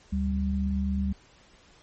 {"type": "tone pair together", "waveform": "sine", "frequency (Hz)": [73.42, 196.01], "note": ["D2", "G3"], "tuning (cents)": [0, 0], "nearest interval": "octave + perfect fourth", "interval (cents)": 1700, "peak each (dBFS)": -27, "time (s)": [0.12, 1.13], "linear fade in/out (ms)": 10, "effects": ["pink hiss -57 dBFS RMS until 1.82 s", "MP3 32 kbps"]}